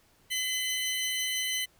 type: tone pair together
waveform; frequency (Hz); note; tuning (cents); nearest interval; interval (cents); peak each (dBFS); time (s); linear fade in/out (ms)
sawtooth; 2028 / 3039; B6 / F#7; +45 / +46; perfect fifth; 701; -29 / -28; 0.3-1.66; 20
effects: pink hiss -64 dBFS RMS until 1.79 s